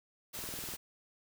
white noise, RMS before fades -42 dBFS, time 0.33-0.77 s, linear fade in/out 20 ms
click train, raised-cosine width 2 ms, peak -33 dBFS, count 8, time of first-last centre 0.39-0.738 s, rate 20.1 Hz
effects none

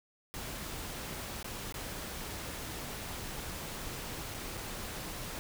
pink noise with dropouts, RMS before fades -41 dBFS, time 0.34-5.39 s, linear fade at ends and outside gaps 0 ms, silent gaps 1.428-1.444 / 1.724-1.742 / 4.341-4.345 / 4.571-4.575 s, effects none

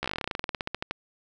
slowing click train, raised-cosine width 0.3 ms, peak -13 dBFS, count 23, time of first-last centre 0.03-0.91 s, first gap 14 ms, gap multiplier 1.09, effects none

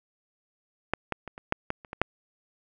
clicks, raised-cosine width 0.5 ms, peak -9 / -13 / -23 / -26 / -8 / -13 / -30 / -21 / -6 dBFS, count 9, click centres 0.936 / 1.123 / 1.277 / 1.379 / 1.524 / 1.704 / 1.848 / 1.931 / 2.016 s, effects none

